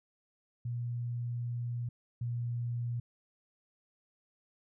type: tone pair in turn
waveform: sine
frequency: 120 / 119.52 Hz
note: B2 / A#2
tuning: -49 / +44 cents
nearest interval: unison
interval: 7 cents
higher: first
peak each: -33 / -32 dBFS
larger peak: second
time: 0.65-1.89 / 2.21-3 s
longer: first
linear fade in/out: 5 ms
effects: none